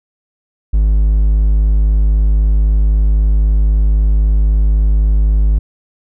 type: tone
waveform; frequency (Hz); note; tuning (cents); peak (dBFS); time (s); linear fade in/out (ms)
triangle; 51.91; G#1; 0; -6; 0.73-5.59; 10
effects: none